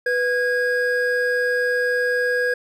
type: tone pair together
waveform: triangle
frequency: 493.9 / 1642.7 Hz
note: B4 / G#6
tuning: 0 / -19 cents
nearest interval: octave + major sixth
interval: 2081 cents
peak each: -19 dBFS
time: 0.06-2.54 s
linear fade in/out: 5 ms
effects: none